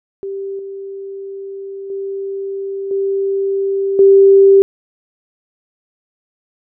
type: tone with level steps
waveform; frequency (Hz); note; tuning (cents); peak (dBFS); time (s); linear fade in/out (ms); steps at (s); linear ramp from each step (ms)
sine; 392; G4; 0; -21 / -25 / -20 / -14 / -4; 0.23-4.62; 0; 0.59 / 1.9 / 2.91 / 3.99; 2
effects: none